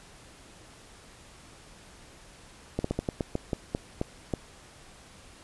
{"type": "slowing click train", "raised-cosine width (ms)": 2, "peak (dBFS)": -14, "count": 11, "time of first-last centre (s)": [2.79, 4.338], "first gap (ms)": 54, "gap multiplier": 1.22, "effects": ["pink hiss -52 dBFS RMS until 5.43 s", "resampled to 24000 Hz"]}